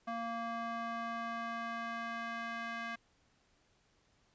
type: tone with band-pass filter sweep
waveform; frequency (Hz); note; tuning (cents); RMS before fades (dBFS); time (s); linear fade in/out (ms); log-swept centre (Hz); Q
square; 231.1; A#3; -15; -40; 0.07-2.96; 10; 960 to 1700; 1.6
effects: pink hiss -72 dBFS RMS until 4.34 s + resampled to 16000 Hz